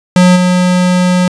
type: tone with level steps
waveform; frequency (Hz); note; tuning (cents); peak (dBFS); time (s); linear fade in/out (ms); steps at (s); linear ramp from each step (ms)
square; 180.8; F#3; -40; -4 / -8; 0.16-1.28; 2; 0.35; 20
effects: resampled to 22050 Hz